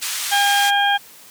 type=band-pass noise; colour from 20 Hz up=white; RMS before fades=-25 dBFS; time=0.01-0.71 s; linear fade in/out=20 ms; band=1500 to 9100 Hz; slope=12 dB/octave
type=harmonic tone; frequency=807 Hz; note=G#5; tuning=50 cents flat; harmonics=1 / 2 / 3 / 4; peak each=-17 / -19 / -29 / -21 dBFS; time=0.31-0.98 s; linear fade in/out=20 ms
effects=white hiss -44 dBFS RMS until 1.3 s + high-pass 100 Hz 12 dB/octave